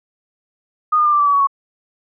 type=tone with pitch steps; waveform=sine; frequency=1232 / 1213.6 / 1195.5 / 1177.7 / 1160.2 / 1142.9 / 1125.8 / 1109.1 Hz; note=D#6 / D#6 / D6 / D6 / D6 / D6 / C#6 / C#6; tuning=-17 / -44 / +30 / +4 / -21 / -47 / +26 / +1 cents; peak=-11 dBFS; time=0.92-1.472 s; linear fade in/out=10 ms; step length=69 ms; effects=none